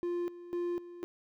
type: tone with tremolo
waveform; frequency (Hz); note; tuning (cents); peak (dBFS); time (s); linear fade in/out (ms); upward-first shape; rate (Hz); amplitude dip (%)
triangle; 349.2; F4; 0; -29; 0.03-1.04; 0; square; 2; 80
effects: none